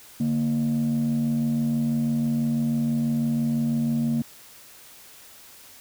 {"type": "tone pair together", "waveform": "sine", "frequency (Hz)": [145.4, 231.5], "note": ["D3", "A#3"], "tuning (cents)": [-17, -12], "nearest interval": "minor sixth", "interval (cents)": 805, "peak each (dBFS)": [-25, -20], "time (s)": [0.2, 4.22], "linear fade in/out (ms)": 5, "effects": ["tanh soft clip ceiling -18 dBFS", "white hiss -48 dBFS RMS until 5.8 s"]}